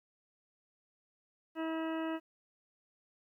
harmonic tone, 322.4 Hz, E4, 38 cents flat, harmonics 1 / 2 / 3 / 4 / 5 / 6 / 8 / 9, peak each -35 / -41 / -45 / -47 / -49 / -51 / -53 / -54 dBFS, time 1.55-2.2 s, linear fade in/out 50 ms, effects 12-bit

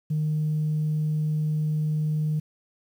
sine tone, 153.4 Hz, D#3, 24 cents flat, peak -21 dBFS, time 0.1-2.4 s, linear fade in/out 10 ms, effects tanh soft clip ceiling -19 dBFS + 9-bit

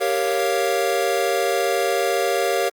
square chord, G half-diminished seventh, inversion none, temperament equal, 392 / 466.2 / 554.4 / 698.5 Hz, G4 / Bb4 / Db5 / F5, 0 / 0 / 0 / 0 cents, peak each -25 dBFS, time 0-2.7 s, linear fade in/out 20 ms, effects Opus 32 kbps

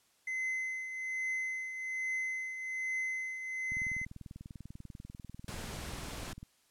triangle tone with tremolo, 2050 Hz, C7, 36 cents flat, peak -30 dBFS, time 0.27-4.05 s, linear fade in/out 5 ms, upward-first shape triangle, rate 1.2 Hz, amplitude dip 60%
click train, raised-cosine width 5 ms, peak -34 dBFS, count 56, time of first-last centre 3.72-6.429 s, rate 20.3 Hz
pink noise, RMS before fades -43 dBFS, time 5.48-6.33 s, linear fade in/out 2 ms
effects white hiss -70 dBFS RMS until 6.7 s + low-pass 11000 Hz 12 dB/octave

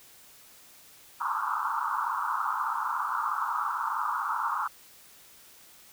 white band-pass noise, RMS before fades -30 dBFS, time 1.2-4.68 s, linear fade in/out 10 ms, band 860 to 1400 Hz, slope 96 dB/octave, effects white hiss -54 dBFS RMS until 5.92 s

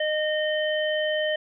harmonic tone, 614 Hz, D#5, 23 cents flat, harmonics 1 / 3 / 5, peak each -24 / -29 / -31 dBFS, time 0-1.36 s, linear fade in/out 5 ms, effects none

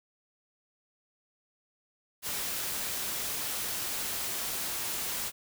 white noise, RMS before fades -34 dBFS, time 2.22-5.32 s, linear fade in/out 50 ms, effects none

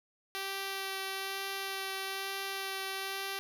5% pulse tone with vibrato, 388.3 Hz, G4, 16 cents flat, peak -24 dBFS, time 0.35-3.39 s, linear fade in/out 0 ms, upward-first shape sine, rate 1.1 Hz, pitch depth 10 cents each way, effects none

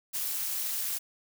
blue noise with amplitude modulation, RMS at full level -29 dBFS, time 0.13-0.99 s, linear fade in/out 20 ms, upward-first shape sine, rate 277 Hz, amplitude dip 75%, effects none

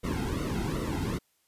brown noise with flanger, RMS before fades -31 dBFS, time 0.03-1.19 s, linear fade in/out 20 ms, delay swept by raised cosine 1.2 to 1.76 ms, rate 2.6 Hz, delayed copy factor -1, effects white hiss -71 dBFS RMS until 1.47 s + resampled to 32000 Hz

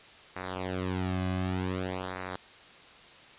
sawtooth tone with flanger, 92.5 Hz, F#2, in tune, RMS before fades -33 dBFS, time 0.36-2.36 s, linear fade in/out 0 ms, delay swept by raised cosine 0.3 to 2.2 ms, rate 0.54 Hz, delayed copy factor -0.95, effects white hiss -52 dBFS RMS until 3.38 s + resampled to 8000 Hz

